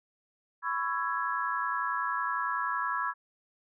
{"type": "chord", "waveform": "sine", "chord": "C# minor seventh", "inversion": "third", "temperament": "just", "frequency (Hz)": [997.9, 1108.7, 1330.5, 1663.1], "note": ["B5", "C#6", "E6", "G#6"], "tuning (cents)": [18, 0, 16, 2], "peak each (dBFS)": -34, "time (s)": [0.62, 3.14], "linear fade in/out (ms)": 50, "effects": []}